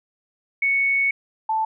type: tone pair in turn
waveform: sine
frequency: 2217 / 879.8 Hz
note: C#7 / A5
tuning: 0 / 0 cents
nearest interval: octave + major third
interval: 1600 cents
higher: first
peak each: -17 / -19 dBFS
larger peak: first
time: 0.62-1.11 / 1.49-1.65 s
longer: first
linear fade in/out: 5 ms
effects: none